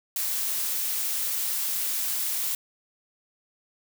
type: noise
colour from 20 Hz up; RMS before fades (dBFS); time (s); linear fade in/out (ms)
blue; -28; 0.16-2.55; 2
effects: none